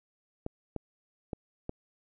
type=clicks; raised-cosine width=2 ms; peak=-21 dBFS; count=4; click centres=0.464 / 0.763 / 1.332 / 1.694 s; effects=none